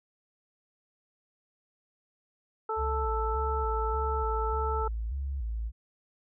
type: harmonic tone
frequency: 440 Hz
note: A4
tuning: in tune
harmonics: 1 / 2 / 3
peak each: -33 / -33 / -33 dBFS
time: 2.69-4.88 s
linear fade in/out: 5 ms
type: tone with vibrato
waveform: sine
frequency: 61.74 Hz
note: B1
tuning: in tune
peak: -30 dBFS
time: 2.76-5.72 s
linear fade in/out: 50 ms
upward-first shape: square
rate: 1.7 Hz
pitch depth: 180 cents each way
effects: none